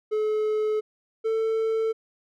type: tone pair in turn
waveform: triangle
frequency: 429.2 / 445.2 Hz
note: A4 / A4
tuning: -43 / +20 cents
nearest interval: minor second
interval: 63 cents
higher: second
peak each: -20 dBFS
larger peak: neither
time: 0.11-0.81 / 1.24-1.93 s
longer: first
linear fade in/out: 20 ms
effects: none